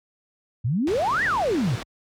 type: exponential two-way sweep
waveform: sine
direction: up then down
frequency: 104 to 2000 to 104 Hz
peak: -20 dBFS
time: 0.64-1.76 s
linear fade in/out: 10 ms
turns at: 1.24 s
type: low-pass noise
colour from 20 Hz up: pink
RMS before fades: -34 dBFS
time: 0.87-1.83 s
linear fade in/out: 2 ms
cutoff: 5200 Hz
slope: 12 dB/octave
effects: high-pass 60 Hz 12 dB/octave